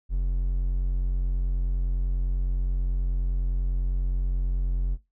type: tone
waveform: triangle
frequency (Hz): 44.84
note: F1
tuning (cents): +46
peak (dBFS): -20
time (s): 0.09-4.98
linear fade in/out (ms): 50
effects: noise-tail reverb RT60 0.2 s tail -18 dB re dry